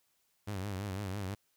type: tone with vibrato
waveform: sawtooth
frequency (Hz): 98.3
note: G2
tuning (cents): +5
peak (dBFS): -32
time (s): 0.47-1.35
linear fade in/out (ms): 10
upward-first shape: triangle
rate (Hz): 6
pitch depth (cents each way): 130
effects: white hiss -75 dBFS RMS until 1.56 s